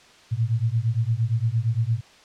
sine beating tone pair, 110 / 118.7 Hz, A2 / A#2, 0 / +32 cents, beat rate 8.7 Hz, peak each -23 dBFS, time 0.31-2.01 s, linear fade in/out 20 ms, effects white hiss -51 dBFS RMS until 2.24 s + low-pass 5000 Hz 12 dB/octave

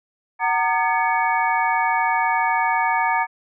sine tone cluster, 748 / 920 / 1212 / 1709 / 2233 Hz, F#5 / A#5 / D#6 / G#6 / C#7, +19 / -23 / -46 / +49 / +12 cents, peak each -24 / -20 / -27 / -25 / -26 dBFS, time 0.39-3.27 s, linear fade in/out 50 ms, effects none

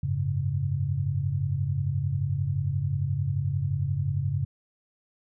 sine chord, F# suspended second, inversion none, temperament equal, 92.5 / 103.83 / 138.59 Hz, F#2 / G#2 / C#3, 0 / 0 / 0 cents, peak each -30 / -30 / -27 dBFS, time 0.03-4.45 s, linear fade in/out 5 ms, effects none

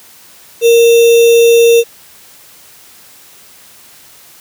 sine tone with sample-and-hold, 466.2 Hz, A#4, in tune, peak -3 dBFS, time 0.61-1.84 s, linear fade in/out 50 ms, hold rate 3150 Hz, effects white hiss -40 dBFS RMS until 4.4 s + high-pass 60 Hz 12 dB/octave

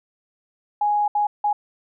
sine tone bursts at uneven times, 830.6 Hz, G#5, in tune, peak -17 dBFS, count 3, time 0.81-1.08 / 1.15-1.27 / 1.44-1.53 s, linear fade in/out 5 ms, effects none

